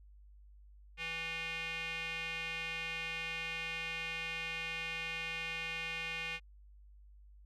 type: tone with band-pass filter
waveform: square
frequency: 164.3 Hz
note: E3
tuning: 5 cents flat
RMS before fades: -40 dBFS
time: 0.97-6.4 s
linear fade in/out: 50 ms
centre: 2500 Hz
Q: 4.6
effects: added 50 Hz sine -55 dBFS peak until 7.45 s